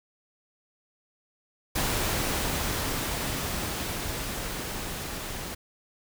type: noise with level ramp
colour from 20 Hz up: pink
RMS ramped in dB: -27 to -36 dBFS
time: 1.75-5.55 s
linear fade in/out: 10 ms
effects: none